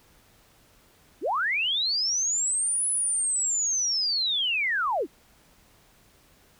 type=linear two-way sweep; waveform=sine; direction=up then down; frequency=233.1 to 10220 to 233.1 Hz; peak=-23 dBFS; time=1.21-5.07 s; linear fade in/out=50 ms; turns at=2.88 s; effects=pink hiss -59 dBFS RMS until 6.59 s